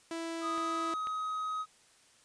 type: tone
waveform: sawtooth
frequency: 330.6 Hz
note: E4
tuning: 5 cents sharp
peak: -32 dBFS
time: 0.11-0.94 s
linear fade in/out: 2 ms
type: tone with pitch glide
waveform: triangle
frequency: 1244.5 to 1263.3 Hz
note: D#6 to D#6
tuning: 0 to +26 cents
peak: -31 dBFS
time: 0.41-1.66 s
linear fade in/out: 50 ms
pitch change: +26 cents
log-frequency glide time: 0.51-0.77 s
type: clicks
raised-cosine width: 0.3 ms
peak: -29 dBFS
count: 2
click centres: 0.579 / 1.071 s
effects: white hiss -63 dBFS RMS until 2.24 s + resampled to 22050 Hz